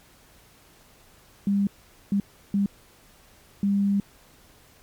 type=tone bursts at uneven times; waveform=sine; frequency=200 Hz; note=G3; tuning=35 cents sharp; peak=-19 dBFS; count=4; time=1.47-1.67 / 2.12-2.2 / 2.54-2.66 / 3.63-4 s; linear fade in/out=2 ms; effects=pink hiss -55 dBFS RMS until 4.82 s + MP3 96 kbps